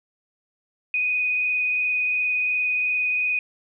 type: tone with frequency modulation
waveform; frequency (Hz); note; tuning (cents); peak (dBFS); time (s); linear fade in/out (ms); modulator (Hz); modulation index
sine; 2489; D#7; 0; -20; 0.94-3.39; 2; 22.8; 1.2
effects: none